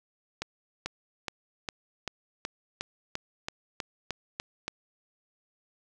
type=accelerating click train; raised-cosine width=0.2 ms; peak=-15 dBFS; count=13; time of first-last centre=0.42-4.68 s; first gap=440 ms; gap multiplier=0.96; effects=none